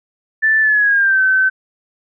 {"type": "tone with pitch glide", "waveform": "sine", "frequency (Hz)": [1760, 1532.2], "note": ["A6", "G6"], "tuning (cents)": [0, -40], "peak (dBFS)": -10, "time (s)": [0.42, 1.5], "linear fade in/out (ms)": 20, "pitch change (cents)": -240, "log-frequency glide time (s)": [0.61, 1.21], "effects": []}